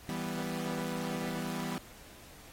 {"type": "chord", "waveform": "sawtooth", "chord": "E minor", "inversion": "none", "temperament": "equal", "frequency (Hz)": [164.81, 196, 246.9], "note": ["E3", "G3", "B3"], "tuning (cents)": [0, 0, 0], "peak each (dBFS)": [-35, -35, -34], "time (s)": [0.09, 1.78], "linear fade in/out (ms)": 0, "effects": ["pink hiss -54 dBFS RMS until 2.52 s", "AAC 48 kbps"]}